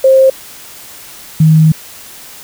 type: tone pair in turn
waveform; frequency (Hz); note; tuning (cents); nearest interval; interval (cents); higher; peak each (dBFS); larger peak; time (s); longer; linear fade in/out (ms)
sine; 530 / 157.57; C5 / D#3; +22 / +22; octave + major sixth; 2100; first; -3; neither; 0.04-0.3 / 1.4-1.72; second; 5
effects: white hiss -33 dBFS RMS until 2.43 s